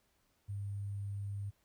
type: tone with sample-and-hold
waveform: sine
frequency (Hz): 100.4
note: G2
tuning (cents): +42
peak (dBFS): -37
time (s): 0.48-1.51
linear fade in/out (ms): 20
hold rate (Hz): 8820
effects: pink hiss -75 dBFS RMS until 1.64 s